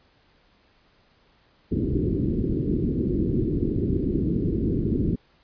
white low-pass noise, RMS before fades -24 dBFS, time 1.71-5.16 s, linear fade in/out 10 ms, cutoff 380 Hz, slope 48 dB/octave, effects pink hiss -61 dBFS RMS until 5.43 s + resampled to 11025 Hz

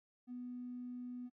triangle tone, 246.9 Hz, B3, in tune, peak -39 dBFS, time 0.27-1.3 s, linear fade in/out 50 ms, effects noise-tail reverb RT60 0.1 s tail -25 dB re dry + tanh soft clip ceiling -41 dBFS

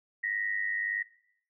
sine tone pair together, 1864.7 / 1966.1 Hz, A#6 / B6, 0 / -8 cents, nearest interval minor second, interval 92 cents, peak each -31 / -33 dBFS, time 0.23-1.03 s, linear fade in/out 10 ms, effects noise-tail reverb RT60 0.7 s tail -18 dB re dry

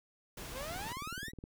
pink noise, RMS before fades -45 dBFS, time 0.37-0.93 s, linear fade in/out 5 ms
sawtooth exponential sweep, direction up, 479.9 to 1975.5 Hz, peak -37 dBFS, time 0.52-1.32 s, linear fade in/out 50 ms
click train, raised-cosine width 3 ms, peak -33 dBFS, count 15, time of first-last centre 0.71-1.439 s, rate 19.2 Hz
effects none

